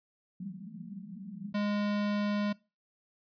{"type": "band-pass noise", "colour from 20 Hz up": "white", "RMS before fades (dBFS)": -43, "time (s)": [0.4, 1.53], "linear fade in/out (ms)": 5, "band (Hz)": [170, 220], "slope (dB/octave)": 96}
{"type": "tone", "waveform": "square", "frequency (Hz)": 206.2, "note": "G#3", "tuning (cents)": -12, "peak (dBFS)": -29, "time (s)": [1.54, 2.53], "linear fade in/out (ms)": 10}
{"effects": ["noise-tail reverb RT60 0.3 s tail -23 dB re dry", "resampled to 11025 Hz"]}